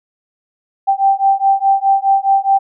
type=beating tone pair; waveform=sine; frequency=781 / 785.8 Hz; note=G5 / G5; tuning=-7 / +4 cents; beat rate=4.8 Hz; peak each=-13 / -13 dBFS; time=0.87-2.59 s; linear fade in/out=20 ms; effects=none